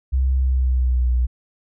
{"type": "tone with pitch glide", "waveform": "sine", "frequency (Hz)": [65.41, 61.38], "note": ["C2", "B1"], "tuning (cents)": [0, -10], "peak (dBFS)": -15, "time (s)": [0.12, 1.27], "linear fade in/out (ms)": 20, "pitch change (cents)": -110, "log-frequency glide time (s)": [0.37, 1.12], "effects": []}